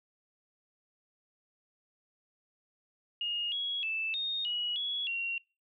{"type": "tone with pitch steps", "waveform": "sine", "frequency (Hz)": [2854, 3328, 2639, 3698, 2912, 3364, 2748], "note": ["F7", "G#7", "E7", "A#7", "F#7", "G#7", "F7"], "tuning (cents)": [37, 3, 1, -15, -28, 22, -29], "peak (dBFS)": -31, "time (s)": [3.21, 5.38], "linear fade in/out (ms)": 2, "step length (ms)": 310, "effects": ["noise-tail reverb RT60 0.3 s tail -25 dB re dry"]}